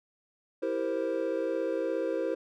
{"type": "chord", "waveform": "triangle", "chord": "C dominant seventh", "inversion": "first", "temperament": "equal", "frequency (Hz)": [329.6, 392, 466.2, 523.3], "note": ["E4", "G4", "Bb4", "C5"], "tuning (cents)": [0, 0, 0, 0], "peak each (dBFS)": [-32, -34, -32, -30], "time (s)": [0.62, 2.35], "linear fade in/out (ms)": 10, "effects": []}